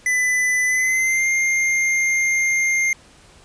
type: tone with pitch glide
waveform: square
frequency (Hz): 2000 to 2112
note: B6 to C7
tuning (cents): +21 to +16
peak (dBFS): -17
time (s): 0.06-2.93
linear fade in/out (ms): 2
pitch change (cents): +95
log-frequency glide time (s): 0.66-1.28
effects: pink hiss -49 dBFS RMS until 3.44 s + resampled to 22050 Hz

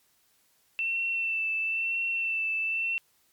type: tone with vibrato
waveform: sine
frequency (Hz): 2678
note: E7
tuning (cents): +27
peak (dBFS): -26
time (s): 0.79-2.98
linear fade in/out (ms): 0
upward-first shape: sine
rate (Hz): 1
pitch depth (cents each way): 25
effects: white hiss -67 dBFS RMS until 3.32 s + MP3 96 kbps

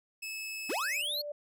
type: tone with pitch glide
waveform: sawtooth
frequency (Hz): 2599 to 2572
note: E7 to E7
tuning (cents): -25 to -43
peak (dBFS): -34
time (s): 0.22-1.02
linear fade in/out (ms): 10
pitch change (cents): -18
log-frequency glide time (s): 0.65-0.76
type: tone with exponential growth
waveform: sine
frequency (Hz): 587.3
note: D5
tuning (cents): 0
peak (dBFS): -34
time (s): 0.58-1.32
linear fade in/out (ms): 5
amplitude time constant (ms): 160
type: linear sweep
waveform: square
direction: up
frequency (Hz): 207.7 to 4435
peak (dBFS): -32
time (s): 0.69-1.22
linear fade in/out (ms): 10
effects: none

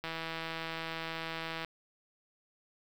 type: click train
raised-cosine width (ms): 0.3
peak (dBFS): -22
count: 263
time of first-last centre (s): 0.04-1.647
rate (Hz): 163
effects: 8-bit

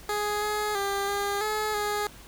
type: tone with pitch steps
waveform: 15% pulse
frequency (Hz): 416.6 / 420.9 / 397.9 / 403.2 / 427.7 / 415.6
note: G#4 / G#4 / G4 / G4 / A4 / G#4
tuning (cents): +5 / +23 / +26 / +49 / -49 / +1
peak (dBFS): -20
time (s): 0.09-2.07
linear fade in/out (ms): 2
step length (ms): 330
effects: added 50 Hz sine -52 dBFS peak until 2.27 s + pink hiss -49 dBFS RMS until 2.27 s

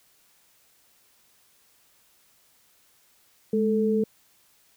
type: tone pair together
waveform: sine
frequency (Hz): 210.7 / 440.1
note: G#3 / A4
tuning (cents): +25 / 0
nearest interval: octave + minor second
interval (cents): 1275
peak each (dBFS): -23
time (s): 3.53-4.04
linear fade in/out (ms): 5
effects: white hiss -62 dBFS RMS until 4.76 s

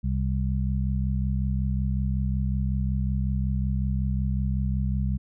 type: harmonic tone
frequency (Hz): 65.41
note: C2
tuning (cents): 0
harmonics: 1 / 2 / 3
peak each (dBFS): -25 / -28 / -30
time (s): 0.03-5.18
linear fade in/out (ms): 20
effects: none

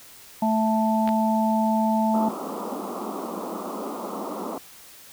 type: harmonic tone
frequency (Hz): 220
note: A3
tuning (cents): 0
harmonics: 1 / 3 / 4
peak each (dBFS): -21 / -27 / -24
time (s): 0.42-2.29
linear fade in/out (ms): 5
type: clicks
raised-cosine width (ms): 0.3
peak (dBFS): -17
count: 2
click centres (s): 1.076 / 1.09
type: band-pass noise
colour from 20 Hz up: pink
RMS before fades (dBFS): -32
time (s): 2.14-4.58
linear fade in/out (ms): 2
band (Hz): 190 to 1300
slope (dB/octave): 96
effects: white hiss -47 dBFS RMS until 5.12 s

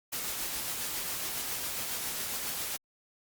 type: noise with tremolo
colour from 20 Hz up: white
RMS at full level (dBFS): -34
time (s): 0.12-2.77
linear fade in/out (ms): 10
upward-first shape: sine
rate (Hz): 7.3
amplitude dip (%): 25
effects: Opus 48 kbps

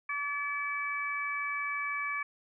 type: harmonic tone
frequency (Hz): 574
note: D5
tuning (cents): -40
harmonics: 2 / 3 / 4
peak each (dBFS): -36 / -38 / -34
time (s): 0.09-2.23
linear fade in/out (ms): 5
effects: none

